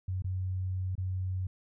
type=tone with dropouts; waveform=sine; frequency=93 Hz; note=F#2; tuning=9 cents sharp; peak=-30 dBFS; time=0.08-1.47 s; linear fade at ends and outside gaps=5 ms; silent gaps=0.222-0.243 / 0.954-0.979 s; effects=none